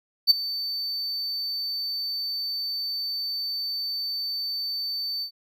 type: tone with ADSR envelope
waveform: triangle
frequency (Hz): 4550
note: C#8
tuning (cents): +44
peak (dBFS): -9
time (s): 0.27-5.31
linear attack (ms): 36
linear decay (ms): 13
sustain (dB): -17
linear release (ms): 87
effects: none